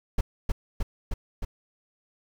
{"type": "noise with echo", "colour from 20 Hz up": "brown", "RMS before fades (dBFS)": -22, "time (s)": [0.18, 0.21], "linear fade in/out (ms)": 5, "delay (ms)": 310, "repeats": 4, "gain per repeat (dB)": -2, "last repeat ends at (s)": 1.45, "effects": []}